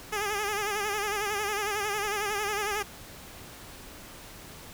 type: tone with vibrato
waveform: 10% pulse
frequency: 413.7 Hz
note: G#4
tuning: 7 cents flat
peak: -20 dBFS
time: 0.12-2.83 s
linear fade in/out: 10 ms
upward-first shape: sine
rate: 11 Hz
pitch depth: 75 cents each way
effects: pink hiss -46 dBFS RMS until 4.73 s